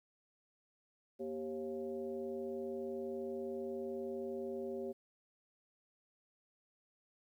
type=tone with frequency modulation; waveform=sine; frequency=390.3 Hz; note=G4; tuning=8 cents flat; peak=-38 dBFS; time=1.19-4.93 s; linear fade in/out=20 ms; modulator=152 Hz; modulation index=1.1; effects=high-pass 150 Hz 12 dB/octave + 12-bit